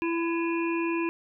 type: harmonic tone with a mistuned harmonic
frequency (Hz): 334.7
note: E4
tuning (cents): +26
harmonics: 1 / 3 / 5 / 7 / 8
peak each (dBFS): -26 / -34 / -42 / -36 / -39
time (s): 0.02-1.09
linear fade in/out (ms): 0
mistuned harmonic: 7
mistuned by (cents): +67
effects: none